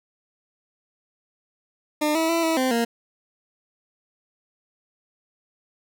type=tone with pitch steps; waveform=20% pulse; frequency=301.3 / 324.1 / 333.3 / 324.7 / 258.8 / 233.1 Hz; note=D4 / E4 / E4 / E4 / C4 / A#3; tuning=+44 / -29 / +19 / -26 / -19 / 0 cents; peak=-15 dBFS; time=2.01-2.85 s; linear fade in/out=10 ms; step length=140 ms; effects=none